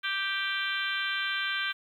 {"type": "harmonic tone with a mistuned harmonic", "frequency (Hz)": 392, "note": "G4", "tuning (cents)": 0, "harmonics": [3, 4, 5, 6, 7, 8, 9, 10], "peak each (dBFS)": [-39, -31, -41, -36, -42, -36, -39, -42], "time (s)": [0.03, 1.73], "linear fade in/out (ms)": 20, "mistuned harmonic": 10, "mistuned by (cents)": 24, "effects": ["10-bit"]}